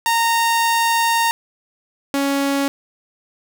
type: tone pair in turn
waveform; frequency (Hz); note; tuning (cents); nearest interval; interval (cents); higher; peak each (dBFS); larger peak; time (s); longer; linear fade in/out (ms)
sawtooth; 923 / 278.2; A#5 / C#4; -17 / +6; octave + major sixth; 2077; first; -11 / -13; first; 0.06-1.31 / 2.14-2.68; first; 0
effects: none